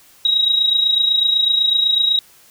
sine tone with amplitude modulation, 3819 Hz, A#7, 41 cents sharp, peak -10 dBFS, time 0.25-2.19 s, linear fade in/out 2 ms, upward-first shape sine, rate 28 Hz, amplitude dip 60%, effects white hiss -49 dBFS RMS until 2.5 s

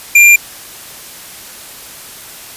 square tone, 2387 Hz, D7, 28 cents sharp, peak -3 dBFS, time 0.15-0.36 s, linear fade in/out 5 ms, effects white hiss -32 dBFS RMS until 2.56 s + resampled to 32000 Hz

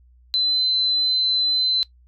sine tone, 4049 Hz, B7, 42 cents sharp, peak -17 dBFS, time 0.34-1.83 s, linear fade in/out 0 ms, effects noise-tail reverb RT60 0.1 s tail -19 dB re dry + added 61 Hz sine -50 dBFS peak until 2.07 s

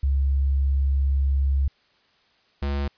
sine / square tone pair in turn, 68.5 / 70.34 Hz, C#2 / C#2, -20 / +26 cents, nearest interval unison, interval 46 cents, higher second, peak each -18 / -24 dBFS, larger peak first, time 0.03-1.68 / 2.62-2.88 s, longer first, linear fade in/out 5 ms, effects white hiss -62 dBFS RMS until 2.97 s + resampled to 11025 Hz

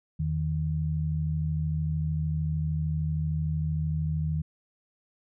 sine tone pair together, 82.41 / 155.57 Hz, E2 / D#3, 0 / 0 cents, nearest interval major seventh, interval 1100 cents, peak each -30 / -27 dBFS, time 0.19-4.42 s, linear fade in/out 10 ms, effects none

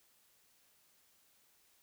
silence, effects white hiss -70 dBFS RMS until 1.82 s

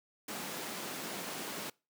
pink high-pass noise, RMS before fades -41 dBFS, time 0.28-1.7 s, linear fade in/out 5 ms, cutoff 180 Hz, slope 24 dB/octave, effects noise-tail reverb RT60 0.3 s tail -25 dB re dry

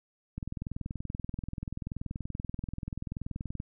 click train, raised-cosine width 5 ms, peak -23 dBFS, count 68, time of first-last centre 0.38-3.601 s, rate 20.8 Hz, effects none

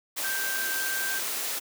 sine tone in noise, 1568 Hz, G6, in tune, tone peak -30 dBFS, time 0.23-1.2 s, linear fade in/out 20 ms, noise white, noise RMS -31 dBFS, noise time 0.16-1.6 s, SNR -2 dB, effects high-pass 300 Hz 12 dB/octave

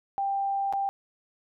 sine tone with dropouts, 790 Hz, G5, 13 cents sharp, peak -25 dBFS, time 0.18-0.89 s, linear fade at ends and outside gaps 0 ms, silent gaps 0.726-0.735 s, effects none

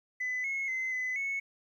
sine tone with pitch steps, 2007 / 2176 / 2054 / 2017 / 2203 Hz, B6 / C#7 / C7 / B6 / C#7, +27 / -33 / -33 / +36 / -11 cents, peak -29 dBFS, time 0.2-1.4 s, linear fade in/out 10 ms, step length 240 ms, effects tanh soft clip ceiling -28 dBFS + 11-bit

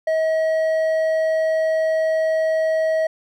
sine tone with hard clipping, 638 Hz, D#5, 43 cents sharp, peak -18 dBFS, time 0.07-3.07 s, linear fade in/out 5 ms, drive 5 dB, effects none

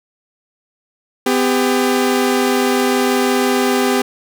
sawtooth tone pair together, 253 / 399.8 Hz, B3 / G4, +42 / +34 cents, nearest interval minor sixth, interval 792 cents, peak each -12 dBFS, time 1.26-4.02 s, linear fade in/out 5 ms, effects none

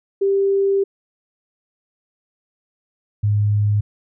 sine tone pair in turn, 393.7 / 103.95 Hz, G4 / G#2, +8 / +2 cents, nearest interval octave + major seventh, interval 2306 cents, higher first, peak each -14 dBFS, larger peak neither, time 0.21-0.84 / 3.23-3.81 s, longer first, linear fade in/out 10 ms, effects none

